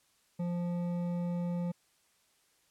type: tone with hard clipping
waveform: sine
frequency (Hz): 174.61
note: F3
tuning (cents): 0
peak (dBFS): -33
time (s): 0.39-1.72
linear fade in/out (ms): 10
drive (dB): 9
effects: white hiss -70 dBFS RMS until 2.7 s + low-pass 11000 Hz 12 dB/octave